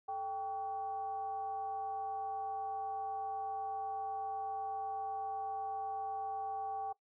sine tone with frequency modulation, 784 Hz, G5, in tune, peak -36 dBFS, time 0.08-6.93 s, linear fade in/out 10 ms, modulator 348 Hz, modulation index 0.44, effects noise-tail reverb RT60 0.1 s tail -19 dB re dry

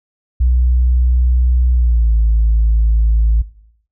sine tone with pitch glide, 61.74 to 55 Hz, B1 to A1, 0 to 0 cents, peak -8 dBFS, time 0.4-3.42 s, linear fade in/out 10 ms, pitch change -200 cents, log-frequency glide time 1.72-2.14 s, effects noise-tail reverb RT60 0.7 s tail -19 dB re dry + tanh soft clip ceiling -6 dBFS

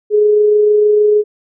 sine tone with amplitude modulation, 420 Hz, G#4, 19 cents sharp, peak -6 dBFS, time 0.1-1.24 s, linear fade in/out 50 ms, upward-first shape sine, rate 26.5 Hz, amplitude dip 25%, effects none

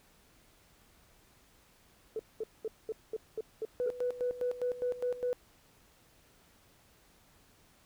sine tone bursts, 440 Hz, A4, in tune, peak -32 dBFS, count 8, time 2.16-3.894 s, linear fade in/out 2 ms, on 33 ms, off 210 ms
sine tone with tremolo, 493.9 Hz, B4, in tune, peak -28 dBFS, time 3.8-5.33 s, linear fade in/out 0 ms, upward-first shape square, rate 4.9 Hz, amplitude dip 80%
effects tanh soft clip ceiling -24 dBFS + pink hiss -64 dBFS RMS until 7.85 s

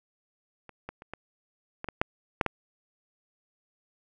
clicks, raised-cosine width 0.5 ms, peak -30 / -22 / -30 / -22 / -20 / -18 / -8 / -8 / -12 dBFS, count 9, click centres 0.693 / 0.89 / 1.021 / 1.136 / 1.844 / 1.887 / 2.015 / 2.412 / 2.463 s, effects none

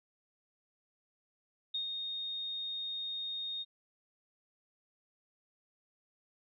sine tone with ADSR envelope, 3700 Hz, A#7, 14 cents flat, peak -32 dBFS, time 1.74-3.65 s, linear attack 8 ms, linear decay 110 ms, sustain -4 dB, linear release 35 ms, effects none

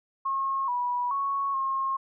sine tone with pitch steps, 1083 / 977 / 1107 / 1075 Hz, C#6 / B5 / C#6 / C6, -41 / -19 / -3 / +47 cents, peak -25 dBFS, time 0.25-1.97 s, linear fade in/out 10 ms, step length 430 ms, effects none

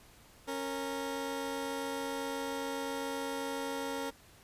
20% pulse tone pair together, 275.1 / 462.7 Hz, C#4 / A#4, -13 / -13 cents, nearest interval major sixth, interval 900 cents, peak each -33 / -33 dBFS, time 0.47-4.11 s, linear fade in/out 20 ms, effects pink hiss -59 dBFS RMS until 4.43 s + resampled to 32000 Hz

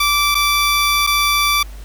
15% pulse tone with dropouts, 1165 Hz, D6, 14 cents flat, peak -7 dBFS, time 0-1.63 s, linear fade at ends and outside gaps 5 ms, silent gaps 0.346-0.351 / 1.067-1.072 s, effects added 50 Hz sine -30 dBFS peak until 1.84 s + pink hiss -44 dBFS RMS until 1.84 s

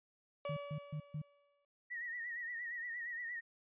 35% pulse tone with exponential decay, 572 Hz, D5, 46 cents flat, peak -36 dBFS, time 0.45-1.65 s, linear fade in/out 2 ms, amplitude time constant 260 ms
sine tone bursts, 151.5 Hz, D#3, 46 cents flat, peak -38 dBFS, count 4, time 0.49-1.218 s, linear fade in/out 5 ms, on 77 ms, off 140 ms
sine tone with vibrato, 1898 Hz, A#6, 31 cents sharp, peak -40 dBFS, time 1.9-3.41 s, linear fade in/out 20 ms, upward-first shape triangle, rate 8.6 Hz, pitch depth 82 cents each way
effects resampled to 8000 Hz

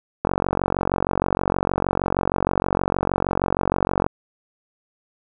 click train, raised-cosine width 1 ms, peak -5 dBFS, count 178, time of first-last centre 0.25-4.065 s, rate 46.4 Hz, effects none

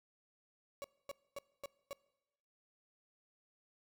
35% pulse tone bursts, 562 Hz, C#5, 24 cents sharp, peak -40 dBFS, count 5, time 0.82-1.93 s, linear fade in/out 0 ms, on 22 ms, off 250 ms, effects noise-tail reverb RT60 1.0 s tail -23 dB re dry

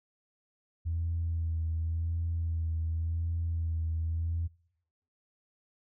sine tone with vibrato, 82.41 Hz, E2, in tune, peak -28 dBFS, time 0.85-4.48 s, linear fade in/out 20 ms, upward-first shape sine, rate 0.9 Hz, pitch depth 29 cents each way, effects noise-tail reverb RT60 0.8 s tail -25 dB re dry + tanh soft clip ceiling -24 dBFS

